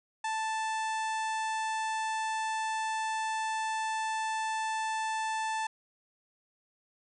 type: harmonic tone with a mistuned harmonic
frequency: 880 Hz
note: A5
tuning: in tune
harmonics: 1 / 2 / 3 / 4 / 5 / 6 / 7 / 8 / 9 / 10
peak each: -31 / -38 / -43 / -47 / -51 / -53 / -50 / -52 / -52 / -51 dBFS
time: 0.24-5.67 s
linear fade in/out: 5 ms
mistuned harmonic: 10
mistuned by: +22 cents
effects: none